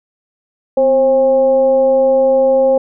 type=tone with frequency modulation; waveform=sine; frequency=533 Hz; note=C5; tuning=32 cents sharp; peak=-8 dBFS; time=0.77-2.78 s; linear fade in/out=5 ms; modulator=277 Hz; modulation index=0.42; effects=none